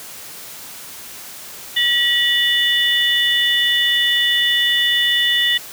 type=tone cluster; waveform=sine; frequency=1924 / 2948 / 3522 Hz; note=B6 / F#7 / A7; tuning=-46 / -7 / +1 cents; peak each=-18 dBFS; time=1.76-5.58 s; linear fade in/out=10 ms; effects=white hiss -35 dBFS RMS until 5.72 s + high-pass 60 Hz 12 dB/octave